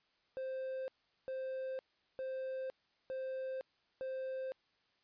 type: tone bursts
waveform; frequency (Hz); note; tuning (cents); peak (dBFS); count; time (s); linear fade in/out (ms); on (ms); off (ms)
triangle; 524; C5; +2; -36; 5; 0.37-4.52; 0; 510; 400
effects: white hiss -75 dBFS RMS until 5.03 s + resampled to 11025 Hz